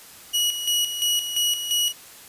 sawtooth tone with tremolo, 2914 Hz, F#7, 27 cents flat, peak -16 dBFS, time 0.33-1.93 s, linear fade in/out 20 ms, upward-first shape square, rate 2.9 Hz, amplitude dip 60%, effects white hiss -45 dBFS RMS until 2.28 s + resampled to 32000 Hz

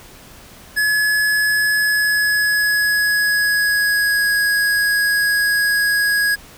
square tone with pitch glide, 1700 to 1658.3 Hz, G#6 to G#6, +40 to -3 cents, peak -15 dBFS, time 0.76-6.36 s, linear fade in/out 20 ms, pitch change -43 cents, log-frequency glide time 1.73-4.31 s, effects pink hiss -42 dBFS RMS until 6.57 s

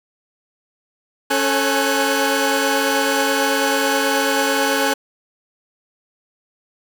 sawtooth tone cluster, 276.6 / 440.2 / 544 / 834 / 1497 Hz, C#4 / A4 / C#5 / G#5 / F#6, -4 / +1 / -33 / +7 / +20 cents, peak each -19 dBFS, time 1.3-4.94 s, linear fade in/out 10 ms, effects none

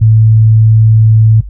sine tone, 110.2 Hz, A2, 3 cents sharp, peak -3 dBFS, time 0.01-1.41 s, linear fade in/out 10 ms, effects noise-tail reverb RT60 0.1 s tail -19 dB re dry + added 50 Hz sine -22 dBFS peak until 1.49 s

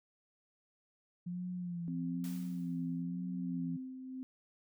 sine tone with vibrato, 174.61 Hz, F3, in tune, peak -37 dBFS, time 1.26-3.77 s, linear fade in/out 10 ms, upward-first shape sine, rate 1.1 Hz, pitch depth 59 cents each way
sine tone with tremolo, 259.4 Hz, C4, 15 cents flat, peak -37 dBFS, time 1.88-4.23 s, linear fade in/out 0 ms, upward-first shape sine, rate 1.3 Hz, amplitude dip 55%
white noise with exponential decay, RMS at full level -50 dBFS, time 2.24-3.03 s, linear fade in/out 1 ms, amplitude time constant 170 ms
effects none

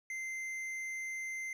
triangle tone with tanh clipping, 2079 Hz, C7, 12 cents flat, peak -39 dBFS, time 0.1-1.53 s, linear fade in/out 2 ms, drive 13 dB, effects none

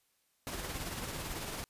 pink noise with tremolo, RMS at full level -38 dBFS, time 0.47-1.64 s, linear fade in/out 0 ms, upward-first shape triangle, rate 18 Hz, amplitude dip 45%, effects white hiss -75 dBFS RMS until 1.69 s + resampled to 32000 Hz

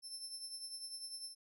30% pulse tone with tremolo, 5310 Hz, E8, 12 cents sharp, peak -38 dBFS, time 0.02-1.35 s, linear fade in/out 50 ms, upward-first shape triangle, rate 10 Hz, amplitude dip 65%, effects none

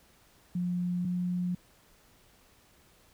sine tone pair in turn, 177.6 / 178.63 Hz, F3 / F3, +29 / +39 cents, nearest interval unison, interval 10 cents, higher second, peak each -28 dBFS, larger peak neither, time 0.55-1.05 / 1.05-1.55 s, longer neither, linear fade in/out 5 ms, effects pink hiss -62 dBFS RMS until 3.13 s

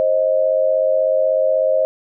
sine tone pair together, 529 / 625.3 Hz, C5 / D#5, +19 / +8 cents, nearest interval minor third, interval 289 cents, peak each -16 dBFS, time 0-1.85 s, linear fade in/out 0 ms, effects none

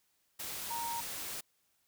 sine tone in noise, 932.3 Hz, A#5, in tune, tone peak -36 dBFS, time 0.7-1.01 s, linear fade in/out 10 ms, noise white, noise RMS -41 dBFS, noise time 0.39-1.41 s, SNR +2 dB, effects white hiss -75 dBFS RMS until 1.87 s

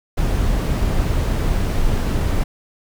brown noise, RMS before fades -18 dBFS, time 0.17-2.44 s, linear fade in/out 10 ms, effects none

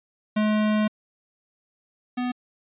square tone pair in turn, 213.2 / 248.2 Hz, G#3 / B3, +46 / +9 cents, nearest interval minor third, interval 263 cents, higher second, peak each -20 / -25 dBFS, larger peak first, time 0.36-0.88 / 2.17-2.32 s, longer first, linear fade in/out 10 ms, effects resampled to 8000 Hz

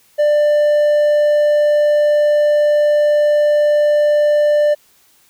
triangle tone, 593 Hz, D5, 17 cents sharp, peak -8 dBFS, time 0.18-4.75 s, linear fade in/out 20 ms, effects white hiss -53 dBFS RMS until 5.29 s

